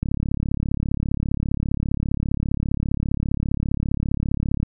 click train, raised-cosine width 5 ms, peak -10 dBFS, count 162, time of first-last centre 0.03-4.63 s, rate 35 Hz, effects none

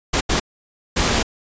pink noise bursts at uneven times, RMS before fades -18 dBFS, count 3, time 0.13-0.21 / 0.29-0.4 / 0.96-1.23 s, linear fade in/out 10 ms, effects resampled to 16000 Hz

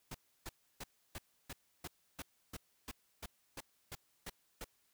pink noise bursts, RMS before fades -45 dBFS, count 14, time 0.11-4.644 s, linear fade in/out 5 ms, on 36 ms, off 310 ms, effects white hiss -75 dBFS RMS until 4.93 s

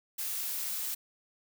blue noise, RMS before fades -35 dBFS, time 0.18-0.95 s, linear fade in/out 10 ms, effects none

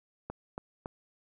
click train, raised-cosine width 1 ms, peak -23 dBFS, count 3, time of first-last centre 0.3-0.859 s, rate 3.58 Hz, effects none

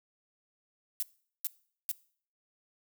violet noise bursts, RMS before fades -32 dBFS, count 3, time 1-1.915 s, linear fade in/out 0 ms, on 25 ms, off 420 ms, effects noise-tail reverb RT60 0.5 s tail -21 dB re dry

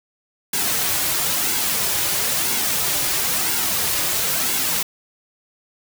white noise with flanger, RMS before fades -21 dBFS, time 0.53-4.83 s, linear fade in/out 5 ms, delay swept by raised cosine 1.6 to 4.5 ms, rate 1 Hz, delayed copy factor -0.55, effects none

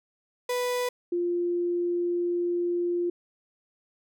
35% pulse / sine tone pair in turn, 493.8 / 349.2 Hz, B4 / F4, 0 / 0 cents, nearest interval tritone, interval 600 cents, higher first, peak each -24 dBFS, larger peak neither, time 0.49-0.89 / 1.12-3.1 s, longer second, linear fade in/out 5 ms, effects none

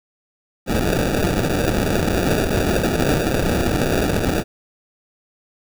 white noise with sample-and-hold, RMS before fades -19 dBFS, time 0.66-4.44 s, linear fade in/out 50 ms, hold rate 1050 Hz, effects none

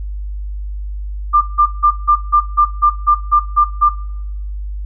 sine tone bursts, 1193 Hz, D6, 27 cents sharp, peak -6 dBFS, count 11, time 1.33-3.898 s, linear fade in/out 20 ms, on 88 ms, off 160 ms, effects noise-tail reverb RT60 0.9 s tail -22 dB re dry + added 50 Hz sine -21 dBFS peak until 4.85 s

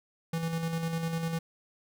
square tone with tremolo, 164.81 Hz, E3, in tune, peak -29 dBFS, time 0.33-1.39 s, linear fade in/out 5 ms, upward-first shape square, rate 10 Hz, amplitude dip 40%, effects none

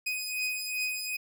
sawtooth beating tone pair, 2500 / 2502.6 Hz, D#7 / D#7, +8 / +9 cents, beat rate 2.6 Hz, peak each -29 / -32 dBFS, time 0.06-1.17 s, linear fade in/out 10 ms, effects none

